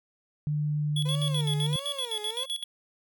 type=tone with pitch glide; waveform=sine; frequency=149.3 to 148.01 Hz; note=D3 to D3; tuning=+29 to +14 cents; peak=-25 dBFS; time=0.47-1.76 s; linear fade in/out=0 ms; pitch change=-15 cents; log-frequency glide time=0.77-1.16 s
type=tone with tremolo; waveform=square; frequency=3375 Hz; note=G#7; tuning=27 cents sharp; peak=-29 dBFS; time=0.96-2.64 s; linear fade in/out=5 ms; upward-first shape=square; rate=7.8 Hz; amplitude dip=80%
type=tone with vibrato; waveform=30% pulse; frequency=490 Hz; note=B4; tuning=14 cents flat; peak=-35 dBFS; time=1.05-2.46 s; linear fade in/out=10 ms; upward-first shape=sine; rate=1.5 Hz; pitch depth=270 cents each way
effects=none